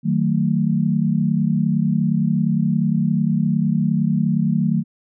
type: chord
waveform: sine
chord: D# diminished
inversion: none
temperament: just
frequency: 155.56 / 186.68 / 224 Hz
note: D#3 / F#3 / A3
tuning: 0 / +16 / +31 cents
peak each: -20 dBFS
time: 0.03-4.84 s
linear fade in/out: 50 ms
effects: none